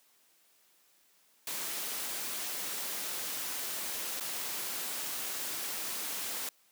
white noise with dropouts, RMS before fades -37 dBFS, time 1.47-6.49 s, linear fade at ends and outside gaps 2 ms, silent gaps 4.2-4.207 s, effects white hiss -67 dBFS RMS until 6.71 s + high-pass 200 Hz 12 dB/octave

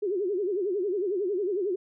sine tone with vibrato, 385.4 Hz, G4, 29 cents flat, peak -25 dBFS, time 0.02-1.76 s, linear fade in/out 10 ms, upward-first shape sine, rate 11 Hz, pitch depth 170 cents each way, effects none

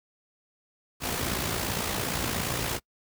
pink noise with amplitude modulation, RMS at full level -27 dBFS, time 1-2.8 s, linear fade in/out 50 ms, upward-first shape sine, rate 57.3 Hz, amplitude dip 50%, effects noise-tail reverb RT60 0.1 s tail -26 dB re dry + high-pass 60 Hz 12 dB/octave

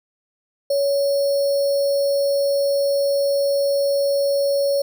sine tone with sample-and-hold, 560 Hz, C#5, 18 cents sharp, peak -16 dBFS, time 0.7-4.82 s, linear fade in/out 5 ms, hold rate 4900 Hz, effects none

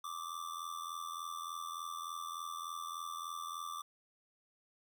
square tone with amplitude modulation, 1174.7 Hz, D6, in tune, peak -38 dBFS, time 0.04-3.82 s, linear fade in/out 5 ms, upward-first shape sine, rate 83.4 Hz, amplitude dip 75%, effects none

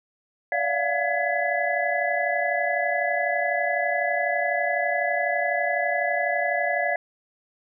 sine tone cluster, 581 / 685 / 717 / 1688 / 2004 Hz, D5 / F5 / F5 / G#6 / B6, -19 / -34 / +45 / +28 / +25 cents, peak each -28 dBFS, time 0.52-6.96 s, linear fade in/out 2 ms, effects none

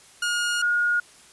sawtooth / sine tone pair in turn, 1430 / 1435.2 Hz, F6 / F6, +41 / +47 cents, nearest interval unison, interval 6 cents, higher second, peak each -19 dBFS, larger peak neither, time 0.22-0.62 / 0.62-1 s, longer first, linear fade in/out 5 ms, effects white hiss -51 dBFS RMS until 1.32 s + resampled to 24000 Hz

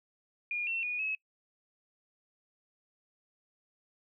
sine tone with pitch steps, 2428 / 2704 / 2457 / 2574 Hz, D#7 / E7 / D#7 / E7, -43 / +43 / -22 / -42 cents, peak -31 dBFS, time 0.51-1.15 s, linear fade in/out 2 ms, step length 160 ms, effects noise-tail reverb RT60 0.1 s tail -25 dB re dry

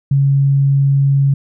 sine tone, 138.59 Hz, C#3, in tune, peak -9 dBFS, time 0.11-1.34 s, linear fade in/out 5 ms, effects none

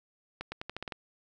accelerating click train, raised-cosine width 0.3 ms, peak -21 dBFS, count 8, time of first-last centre 0.41-0.922 s, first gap 110 ms, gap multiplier 0.86, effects none

